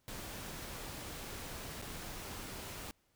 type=noise with dropouts; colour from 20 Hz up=pink; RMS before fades=-45 dBFS; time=0.08-2.91 s; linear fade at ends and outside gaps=0 ms; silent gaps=1.816-1.823 s; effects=pink hiss -75 dBFS RMS until 3.15 s